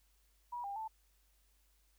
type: tone with pitch steps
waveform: sine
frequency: 965 / 800 / 881 Hz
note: B5 / G5 / A5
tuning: -40 / +35 / +2 cents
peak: -39 dBFS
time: 0.52-0.88 s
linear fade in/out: 10 ms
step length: 120 ms
effects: added 50 Hz sine -70 dBFS peak until 1.98 s + white hiss -75 dBFS RMS until 1.98 s